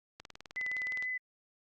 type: click train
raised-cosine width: 0.2 ms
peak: -28 dBFS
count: 17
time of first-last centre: 0.2-1.025 s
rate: 19.4 Hz
type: tone with vibrato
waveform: sine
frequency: 2009 Hz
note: B6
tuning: 29 cents sharp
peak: -33 dBFS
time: 0.56-1.18 s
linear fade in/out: 10 ms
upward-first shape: triangle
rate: 6.1 Hz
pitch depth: 10 cents each way
effects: Opus 48 kbps